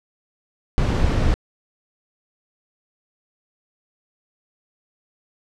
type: noise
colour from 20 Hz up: brown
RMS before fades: -18 dBFS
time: 0.78-1.34 s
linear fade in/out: 0 ms
effects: low-pass 6000 Hz 12 dB/octave